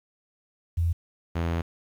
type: tone pair in turn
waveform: sine / sawtooth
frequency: 84.5 / 83.92 Hz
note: E2 / E2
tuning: +43 / +31 cents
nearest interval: unison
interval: 12 cents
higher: first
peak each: -21 dBFS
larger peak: neither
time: 0.77-0.93 / 1.35-1.62 s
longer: second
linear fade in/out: 10 ms
effects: low-pass 3000 Hz 12 dB/octave + 9-bit